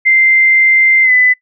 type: tone with pitch glide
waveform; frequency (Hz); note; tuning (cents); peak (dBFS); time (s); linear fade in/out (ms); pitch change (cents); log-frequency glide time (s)
sine; 2086 to 2003; C7 to B6; -6 to +24; -6; 0.05-1.34; 20; -70; 1.03-1.12
effects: noise-tail reverb RT60 0.1 s tail -20 dB re dry